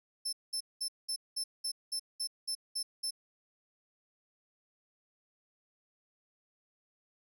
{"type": "tone bursts", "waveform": "30% pulse", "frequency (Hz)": 5290, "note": "E8", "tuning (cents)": 5, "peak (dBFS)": -29, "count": 11, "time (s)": [0.25, 3.108], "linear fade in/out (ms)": 10, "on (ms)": 78, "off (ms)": 200, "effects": []}